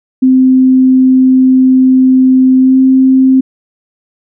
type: tone with pitch glide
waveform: sine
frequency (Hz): 259.2 to 262.4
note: C4 to C4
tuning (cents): -16 to +5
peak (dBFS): -3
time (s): 0.22-3.41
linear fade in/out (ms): 10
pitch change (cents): +21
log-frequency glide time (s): 2.59-2.78
effects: none

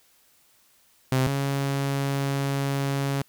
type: tone pair in turn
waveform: sawtooth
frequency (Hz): 130.81 / 138.59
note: C3 / C#3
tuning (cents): 0 / 0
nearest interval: minor second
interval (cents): 100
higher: second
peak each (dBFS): -16 / -20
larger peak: first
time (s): 1.12-1.27 / 1.27-3.22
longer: second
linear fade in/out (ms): 2
effects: white hiss -61 dBFS RMS until 3.28 s

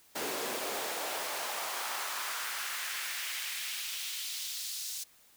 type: noise with high-pass filter sweep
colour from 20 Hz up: pink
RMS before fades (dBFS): -37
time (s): 0.15-5.04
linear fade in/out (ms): 10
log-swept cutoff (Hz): 350 to 5300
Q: 1.4
effects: white hiss -62 dBFS RMS until 5.36 s

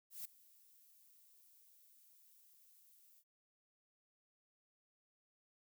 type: noise with ADSR envelope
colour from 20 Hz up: violet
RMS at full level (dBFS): -45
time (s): 0.1-3.24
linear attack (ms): 150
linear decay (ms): 7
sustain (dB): -22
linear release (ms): 58
effects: none

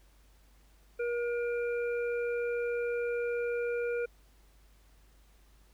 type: harmonic tone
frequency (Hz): 476.8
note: A#4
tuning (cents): +39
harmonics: 1 / 3 / 5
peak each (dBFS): -30 / -40 / -44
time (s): 0.99-4.06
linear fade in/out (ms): 10
effects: added 50 Hz sine -59 dBFS peak until 5.73 s + pink hiss -67 dBFS RMS until 5.73 s

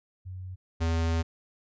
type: tone pair in turn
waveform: sine / square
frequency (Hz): 92.5 / 82.41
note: F#2 / E2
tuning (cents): 0 / 0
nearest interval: major second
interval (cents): 200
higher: first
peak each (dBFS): -36 / -25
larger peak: second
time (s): 0.25-0.56 / 0.8-1.23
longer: second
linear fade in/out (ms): 20
effects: resampled to 16000 Hz

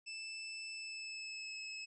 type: tone with pitch glide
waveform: 25% pulse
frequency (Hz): 2637 to 2589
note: E7 to E7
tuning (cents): 0 to -32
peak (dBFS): -40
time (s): 0.06-1.86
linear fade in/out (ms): 20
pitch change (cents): -32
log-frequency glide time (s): 0.72-1.56
effects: resampled to 22050 Hz

